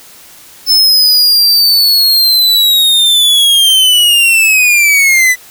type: linear sweep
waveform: 45% pulse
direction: down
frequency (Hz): 5274 to 1975.5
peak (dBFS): -5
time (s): 0.66-5.36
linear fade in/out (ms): 50
effects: white hiss -37 dBFS RMS until 5.5 s